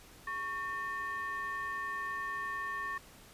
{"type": "ring-modulated tone", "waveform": "triangle", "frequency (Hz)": 350, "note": "F4", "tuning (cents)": 4, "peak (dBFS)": -30, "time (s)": [0.27, 2.98], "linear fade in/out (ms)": 5, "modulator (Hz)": 1460, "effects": ["pink hiss -56 dBFS RMS until 3.33 s", "resampled to 32000 Hz"]}